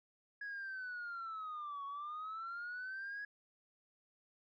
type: linear two-way sweep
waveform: sine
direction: down then up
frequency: 1674 to 1108.7 to 1674 Hz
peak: -40 dBFS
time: 0.41-3.25 s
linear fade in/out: 5 ms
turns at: 1.85 s
effects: tanh soft clip ceiling -39 dBFS